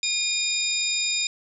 sine tone cluster, 2437 / 3712 / 4974 / 7170 Hz, D#7 / A#7 / D#8 / A8, -37 / -8 / -1 / +32 cents, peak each -28 dBFS, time 0.03-1.27 s, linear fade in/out 2 ms, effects none

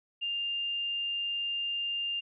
sine tone, 2801 Hz, F7, 4 cents sharp, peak -30 dBFS, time 0.21-2.21 s, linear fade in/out 20 ms, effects none

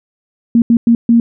sine tone bursts at uneven times, 233.1 Hz, A#3, in tune, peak -5 dBFS, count 4, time 0.55-0.62 / 0.7-0.77 / 0.87-0.95 / 1.09-1.2 s, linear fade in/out 2 ms, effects none

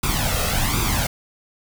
pink noise with flanger, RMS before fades -21 dBFS, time 0.03-1.07 s, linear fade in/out 5 ms, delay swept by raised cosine 0.82 to 1.58 ms, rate 1.3 Hz, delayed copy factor +0.7, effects none

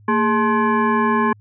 sine tone with frequency modulation, 414.4 Hz, G#4, 4 cents flat, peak -14 dBFS, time 0.08-1.33 s, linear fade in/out 5 ms, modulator 642 Hz, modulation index 1.7, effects added 104 Hz sine -45 dBFS peak until 1.4 s

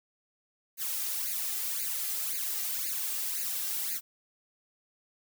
blue noise with flanger, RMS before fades -33 dBFS, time 0.77-4.01 s, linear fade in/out 50 ms, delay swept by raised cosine 0.44 to 2.54 ms, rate 1.9 Hz, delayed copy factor +0.9, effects none

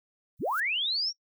violet noise with exponential growth, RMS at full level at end -38 dBFS, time 0.37-0.6 s, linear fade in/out 0 ms, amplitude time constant 49 ms
sine linear sweep, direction up, 48.95 to 5700 Hz, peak -26 dBFS, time 0.39-1.13 s, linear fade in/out 50 ms
effects noise-tail reverb RT60 0.1 s tail -24 dB re dry

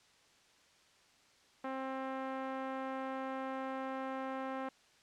5% pulse tone with low-pass filter, 264.8 Hz, C4, 21 cents sharp, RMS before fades -40 dBFS, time 1.64-4.69 s, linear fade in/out 5 ms, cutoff 980 Hz, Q 0.72, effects white hiss -66 dBFS RMS until 5.02 s + low-pass 6000 Hz 12 dB/octave

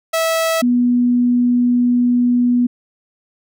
sawtooth / sine tone pair in turn, 652 / 244.2 Hz, E5 / B3, -19 / -19 cents, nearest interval octave + perfect fourth, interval 1700 cents, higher first, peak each -11 dBFS, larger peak neither, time 0.13-0.62 / 0.62-2.67 s, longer second, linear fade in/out 10 ms, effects none

